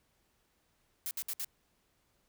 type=noise bursts; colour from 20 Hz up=blue; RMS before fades=-37 dBFS; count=4; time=1.06-1.446 s; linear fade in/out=0 ms; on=50 ms; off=62 ms; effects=pink hiss -74 dBFS RMS until 2.28 s